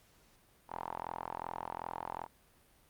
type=tone with band-pass filter; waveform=sawtooth; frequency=42.64 Hz; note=F1; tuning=41 cents flat; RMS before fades=-42 dBFS; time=0.68-2.28 s; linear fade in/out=50 ms; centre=920 Hz; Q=5.7; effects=pink hiss -66 dBFS RMS until 2.89 s + Opus 48 kbps